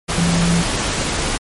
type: tone in noise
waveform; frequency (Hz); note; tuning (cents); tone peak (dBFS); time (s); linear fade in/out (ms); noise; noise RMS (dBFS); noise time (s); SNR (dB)
sine; 170.5; F3; -41; -14; 0.17-0.63; 20; pink; -20; 0.08-1.38; +3
effects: MP3 48 kbps

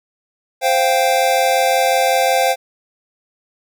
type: chord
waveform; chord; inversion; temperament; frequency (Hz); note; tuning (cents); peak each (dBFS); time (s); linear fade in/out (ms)
square; C suspended fourth; none; equal; 523.3 / 698.5 / 784; C5 / F5 / G5; 0 / 0 / 0; -18; 0.61-2.56; 50
effects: none

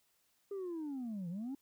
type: linear two-way sweep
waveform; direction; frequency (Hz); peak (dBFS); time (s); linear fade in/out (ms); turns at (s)
sine; down then up; 406.9 to 164.81 to 283.7; -36; 0.51-1.55; 5; 1.29
effects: tanh soft clip ceiling -37 dBFS + white hiss -75 dBFS RMS until 1.61 s

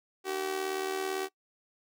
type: tone with amplitude modulation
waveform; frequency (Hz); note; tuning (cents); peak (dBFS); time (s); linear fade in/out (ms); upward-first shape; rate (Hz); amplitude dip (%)
sawtooth; 381.8; G4; -46; -24; 0.24-1.29; 50; sine; 77.9; 65
effects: noise-tail reverb RT60 0.1 s tail -21 dB re dry

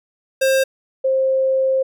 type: tone pair in turn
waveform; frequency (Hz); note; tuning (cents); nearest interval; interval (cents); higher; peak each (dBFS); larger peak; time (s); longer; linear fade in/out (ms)
square / sine; 532 / 529; C5 / C5; +29 / +19; unison; 10; first; -14; neither; 0.41-0.64 / 1.04-1.83; second; 10
effects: none

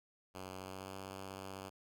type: tone with pitch glide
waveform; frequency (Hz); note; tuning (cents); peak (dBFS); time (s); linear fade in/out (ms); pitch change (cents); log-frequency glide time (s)
5% pulse; 93.7 to 96.11; F#2 to G2; +22 to -34; -34; 0.34-1.7; 20; +44; 0.57-0.93
effects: none

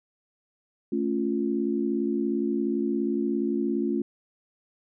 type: chord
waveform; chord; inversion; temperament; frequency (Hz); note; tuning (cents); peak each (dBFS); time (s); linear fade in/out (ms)
sine; A augmented; none; equal; 220 / 277.2 / 349.2; A3 / C#4 / E#4; 0 / 0 / 0; -28; 0.92-4.02; 5
effects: none

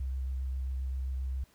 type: tone with vibrato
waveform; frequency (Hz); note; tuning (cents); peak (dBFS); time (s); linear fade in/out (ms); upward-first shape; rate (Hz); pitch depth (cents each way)
sine; 65.41; C2; 0; -31; 0-1.44; 5; sine; 7.5; 15
effects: pink hiss -65 dBFS RMS until 1.54 s

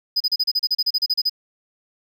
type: tone bursts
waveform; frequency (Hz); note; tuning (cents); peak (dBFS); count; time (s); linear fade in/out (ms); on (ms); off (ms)
triangle; 4991; D#8; +5; -15; 15; 0.16-1.296; 10; 44; 34
effects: none

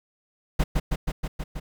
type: noise with echo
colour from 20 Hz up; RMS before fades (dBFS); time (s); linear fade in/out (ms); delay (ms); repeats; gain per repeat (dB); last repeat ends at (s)
brown; -20; 0.59-0.64; 10; 160; 6; -2; 1.6
effects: none

